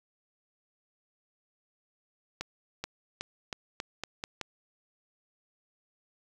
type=accelerating click train; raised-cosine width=0.2 ms; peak=-17 dBFS; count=8; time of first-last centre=2.41-4.413 s; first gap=430 ms; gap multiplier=0.86; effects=8-bit